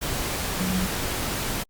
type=tone in noise; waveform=sine; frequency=185 Hz; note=F#3; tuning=in tune; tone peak=-24 dBFS; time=0.59-0.87 s; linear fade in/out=20 ms; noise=pink; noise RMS=-28 dBFS; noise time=0.01-1.64 s; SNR=+1 dB; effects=Opus 48 kbps